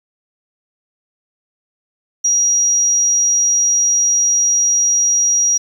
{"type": "tone", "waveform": "sine", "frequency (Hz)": 5740, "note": "F8", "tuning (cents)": 47, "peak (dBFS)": -11, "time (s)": [2.24, 5.58], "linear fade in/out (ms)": 10, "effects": ["7-bit"]}